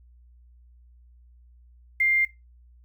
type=tone with quantisation; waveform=sine; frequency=2100 Hz; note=C7; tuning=6 cents sharp; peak=-19 dBFS; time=2-2.25 s; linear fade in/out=5 ms; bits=8; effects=noise-tail reverb RT60 0.2 s tail -17 dB re dry + added 60 Hz sine -51 dBFS peak until 2.84 s